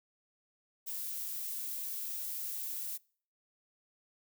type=noise; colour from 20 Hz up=violet; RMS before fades=-39 dBFS; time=0.86-2.98 s; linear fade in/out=20 ms; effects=noise-tail reverb RT60 0.5 s tail -25 dB re dry